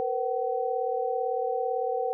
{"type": "tone cluster", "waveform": "sine", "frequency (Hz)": [467.1, 505, 760], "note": ["A#4", "B4", "F#5"], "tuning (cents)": [3, 39, 46], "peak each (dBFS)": -30, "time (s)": [0, 2.13], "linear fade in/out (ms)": 0, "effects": []}